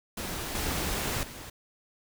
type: noise with level steps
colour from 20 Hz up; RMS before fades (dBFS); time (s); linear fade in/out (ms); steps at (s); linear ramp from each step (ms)
pink; -35 / -31 / -43; 0.17-1.5; 5; 0.55 / 1.23; 2
effects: none